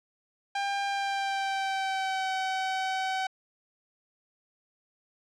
sawtooth tone with pitch glide, 798 to 759.3 Hz, G5 to F#5, +31 to +45 cents, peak -24 dBFS, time 0.55-3.27 s, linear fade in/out 5 ms, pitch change -86 cents, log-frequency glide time 0.86-2.32 s, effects low-pass 5000 Hz 12 dB/octave

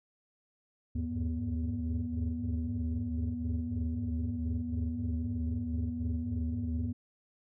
sine tone cluster, 76.5 / 79.6 / 98.4 / 102.3 / 242.6 Hz, D#2 / D#2 / G2 / G#2 / B3, -29 / +40 / +7 / -26 / -31 cents, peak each -38 / -34 / -39 / -39 / -34 dBFS, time 0.95-6.93 s, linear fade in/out 10 ms, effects tanh soft clip ceiling -25 dBFS

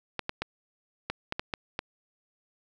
clicks, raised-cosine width 0.3 ms, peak -14 dBFS, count 8, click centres 0.193 / 0.294 / 0.42 / 1.1 / 1.324 / 1.395 / 1.538 / 1.791 s, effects none

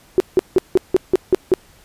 sine tone bursts, 370 Hz, F#4, in tune, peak -8 dBFS, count 8, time 0.18-1.538 s, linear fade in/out 0 ms, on 21 ms, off 170 ms, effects pink hiss -50 dBFS RMS until 1.84 s + resampled to 32000 Hz

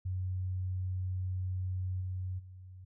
sine tone with level steps, 92.5 Hz, F#2, in tune, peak -32 / -34 / -47 dBFS, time 0.05-2.85 s, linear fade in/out 10 ms, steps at 2 / 2.38 s, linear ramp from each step 20 ms, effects none

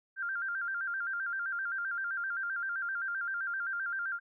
sine tone with vibrato, 1480 Hz, F#6, in tune, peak -32 dBFS, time 0.16-4.2 s, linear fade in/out 50 ms, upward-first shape square, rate 7.7 Hz, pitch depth 98 cents each way, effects none

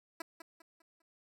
10% pulse tone with echo, 329.6 Hz, E4, in tune, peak -29 dBFS, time 0.2-0.22 s, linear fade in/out 5 ms, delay 200 ms, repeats 4, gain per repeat -9 dB, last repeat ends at 1.02 s, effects none

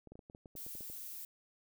clicks, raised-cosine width 2 ms, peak -39 dBFS, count 12, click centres 0.073 / 0.12 / 0.155 / 0.192 / 0.299 / 0.349 / 0.458 / 0.553 / 0.665 / 0.752 / 0.808 / 0.9 s
violet noise, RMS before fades -46 dBFS, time 0.56-1.25 s, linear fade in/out 2 ms
effects none

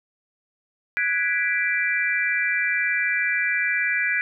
sine chord, G# half-diminished seventh, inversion third, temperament equal, 1480 / 1661.2 / 1975.5 / 2349 Hz, F#6 / G#6 / B6 / D7, 0 / 0 / 0 / 0 cents, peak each -29 / -25 / -25 / -25 dBFS, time 0.97-4.21 s, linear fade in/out 0 ms, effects none

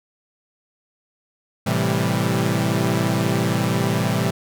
sawtooth chord, A minor seventh, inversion none, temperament equal with one note detuned, 110 / 129.98 / 164.81 / 196 Hz, A2 / C3 / E3 / G3, 0 / -11 / 0 / 0 cents, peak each -20 dBFS, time 1.66-4.31 s, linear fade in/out 10 ms, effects none

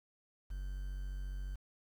triangle tone with quantisation, 47.23 Hz, F#1, 36 cents sharp, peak -36 dBFS, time 0.5-1.56 s, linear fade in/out 10 ms, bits 10, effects none

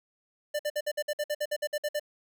square tone bursts, 594 Hz, D5, 20 cents sharp, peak -28 dBFS, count 14, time 0.54-1.997 s, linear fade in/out 10 ms, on 53 ms, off 55 ms, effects 11-bit

